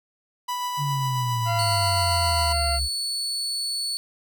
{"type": "tone with tremolo", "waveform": "45% pulse", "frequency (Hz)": 987.8, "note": "B5", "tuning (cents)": 0, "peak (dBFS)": -25, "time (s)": [0.48, 2.53], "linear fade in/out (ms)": 10, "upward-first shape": "sine", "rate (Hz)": 7.4, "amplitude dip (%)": 25}
{"type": "exponential sweep", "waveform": "sine", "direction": "down", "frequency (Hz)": [146.83, 65.41], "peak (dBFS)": -24, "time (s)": [0.77, 2.89], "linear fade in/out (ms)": 50}
{"type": "harmonic tone", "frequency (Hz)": 688, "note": "F5", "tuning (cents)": -26, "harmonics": [1, 2, 3, 4, 6, 7], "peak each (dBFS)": [-26, -32, -36, -38, -42, -43], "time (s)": [1.45, 2.8], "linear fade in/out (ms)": 50}
{"type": "tone", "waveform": "35% pulse", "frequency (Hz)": 4435, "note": "C#8", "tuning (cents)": 0, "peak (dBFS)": -24, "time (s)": [1.59, 3.97], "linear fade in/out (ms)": 0}
{"effects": []}